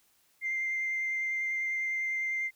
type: tone with vibrato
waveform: sine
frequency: 2093 Hz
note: C7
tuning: in tune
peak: -28 dBFS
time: 0.41-2.51 s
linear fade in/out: 50 ms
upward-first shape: sine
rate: 10 Hz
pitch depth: 10 cents each way
effects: tanh soft clip ceiling -25 dBFS + white hiss -68 dBFS RMS until 2.55 s